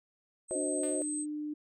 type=tone; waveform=sine; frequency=8230 Hz; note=C9; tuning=30 cents flat; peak=-35 dBFS; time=0.48-1.26 s; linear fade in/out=50 ms
type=chord; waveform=sine; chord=C diminished; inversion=second; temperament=equal; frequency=370 / 523.3 / 622.3 Hz; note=Gb4 / C5 / Eb5; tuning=0 / 0 / 0 cents; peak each=-37 / -37 / -37 dBFS; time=0.51-1.02 s; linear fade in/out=0 ms
type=tone with pitch glide; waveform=sine; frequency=293.7 to 299.9 Hz; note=D4 to D4; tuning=0 to +36 cents; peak=-34 dBFS; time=0.55-1.54 s; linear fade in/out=10 ms; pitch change=+36 cents; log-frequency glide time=0.8-1 s
type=tone with exponential decay; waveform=5% pulse; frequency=300.7 Hz; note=D4; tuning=41 cents sharp; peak=-35 dBFS; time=0.83-1.18 s; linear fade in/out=2 ms; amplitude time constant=75 ms
effects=none